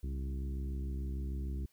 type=harmonic tone with a mistuned harmonic; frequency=66.7 Hz; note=C2; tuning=34 cents sharp; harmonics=1 / 2 / 3 / 4 / 5 / 6; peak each=-35 / -46 / -47 / -51 / -51 / -57 dBFS; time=0.03-1.66 s; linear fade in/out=5 ms; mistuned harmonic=2; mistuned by=+69 cents; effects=white hiss -72 dBFS RMS until 1.72 s